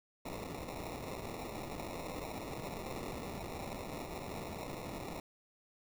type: noise with sample-and-hold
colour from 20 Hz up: violet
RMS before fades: -43 dBFS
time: 0.25-5.2 s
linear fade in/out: 5 ms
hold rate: 1575 Hz
effects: none